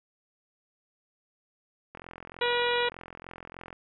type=click train; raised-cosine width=0.5 ms; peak=-27 dBFS; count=78; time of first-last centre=1.95-3.728 s; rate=43.3 Hz
type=harmonic tone; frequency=482.8 Hz; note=B4; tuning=39 cents flat; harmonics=1 / 2 / 3 / 4 / 5 / 6 / 7 / 8; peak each=-28 / -31 / -33 / -34 / -35 / -36 / -36 / -37 dBFS; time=2.41-2.89 s; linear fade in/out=5 ms
effects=none